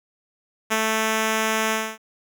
5% pulse tone with ADSR envelope, 220 Hz, A3, in tune, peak -7 dBFS, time 0.7-1.98 s, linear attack 22 ms, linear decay 39 ms, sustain -2 dB, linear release 260 ms, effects none

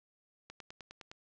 click train, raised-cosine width 0.2 ms, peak -30 dBFS, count 7, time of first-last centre 0.5-1.115 s, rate 9.76 Hz, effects low-pass 7000 Hz 12 dB/octave

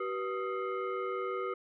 sine tone with frequency modulation, 381 Hz, G4, 49 cents flat, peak -32 dBFS, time 0-1.54 s, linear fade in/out 5 ms, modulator 868 Hz, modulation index 1.3, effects none

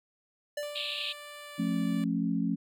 square tone with exponential decay, 587.3 Hz, D5, in tune, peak -31 dBFS, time 0.57-1.08 s, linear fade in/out 5 ms, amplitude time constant 110 ms
10% pulse tone with pitch glide, 587.3 to 583.2 Hz, D5 to D5, 0 to -12 cents, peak -35 dBFS, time 0.63-2.04 s, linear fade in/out 0 ms, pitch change -12 cents, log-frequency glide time 1.41-1.61 s
pink band-pass noise, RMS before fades -35 dBFS, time 0.75-1.13 s, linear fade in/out 10 ms, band 2500 to 4200 Hz, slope 96 dB/octave
sine chord, F augmented, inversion none, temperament just, 174.61 / 218.3 / 272.8 Hz, F3 / A3 / C#4, 0 / -13 / -28 cents, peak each -31 / -31 / -31 dBFS, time 1.58-2.56 s, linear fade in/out 20 ms
effects none

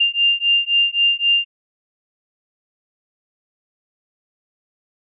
sine beating tone pair, 2794 / 2797.8 Hz, F7 / F7, 0 / +2 cents, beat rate 3.8 Hz, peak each -17 dBFS, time 0-1.45 s, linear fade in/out 10 ms, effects none

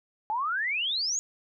sine exponential sweep, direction up, 830.6 to 6900 Hz, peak -26 dBFS, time 0.3-1.19 s, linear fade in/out 0 ms, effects none

